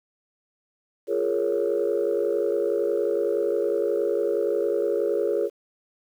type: chord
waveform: sine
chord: Bb minor seventh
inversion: second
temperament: equal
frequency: 349.2 / 415.3 / 466.2 / 554.4 Hz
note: F4 / Ab4 / Bb4 / Db5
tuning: 0 / 0 / 0 / 0 cents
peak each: -28 / -24 / -26 / -27 dBFS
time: 1.07-5.5 s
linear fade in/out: 50 ms
effects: tanh soft clip ceiling -14 dBFS + 9-bit